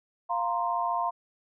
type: chord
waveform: sine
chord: F suspended fourth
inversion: none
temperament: equal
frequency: 698.5 / 932.3 / 1046.5 Hz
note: F5 / Bb5 / C6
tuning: 0 / 0 / 0 cents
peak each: -30 dBFS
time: 0.29-1.11 s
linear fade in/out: 20 ms
effects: none